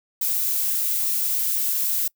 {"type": "noise", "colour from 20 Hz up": "violet", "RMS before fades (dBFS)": -23, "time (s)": [0.21, 2.08], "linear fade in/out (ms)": 5, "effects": ["noise-tail reverb RT60 0.1 s tail -25 dB re dry"]}